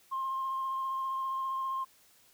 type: tone with vibrato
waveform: sine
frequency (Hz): 1062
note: C6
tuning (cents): +25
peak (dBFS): -30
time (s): 0.11-1.85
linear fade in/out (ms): 20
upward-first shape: triangle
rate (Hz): 15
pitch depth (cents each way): 17
effects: tanh soft clip ceiling -27 dBFS + white hiss -63 dBFS RMS until 2.33 s